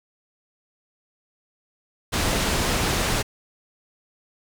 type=low-pass noise; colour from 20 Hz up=pink; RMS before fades=-23 dBFS; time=2.12-3.23 s; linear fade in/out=20 ms; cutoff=9300 Hz; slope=12 dB/octave; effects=none